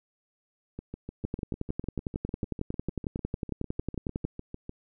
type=two click trains; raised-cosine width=3 ms; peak=-24 / -17 dBFS; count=27 / 34; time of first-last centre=0.79-4.694 / 1.25-4.25 s; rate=6.66 / 11 Hz; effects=none